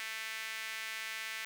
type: tone with high-pass filter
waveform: sawtooth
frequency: 221 Hz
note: A3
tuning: 8 cents sharp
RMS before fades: -41 dBFS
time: 0-1.45 s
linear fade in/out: 0 ms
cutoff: 2000 Hz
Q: 2.4
effects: none